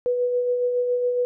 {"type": "tone with tremolo", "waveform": "sine", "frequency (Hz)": 491.8, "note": "B4", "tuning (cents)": -7, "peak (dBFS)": -18, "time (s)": [0.06, 1.25], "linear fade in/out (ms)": 0, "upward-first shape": "sine", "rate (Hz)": 7.2, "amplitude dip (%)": 35, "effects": []}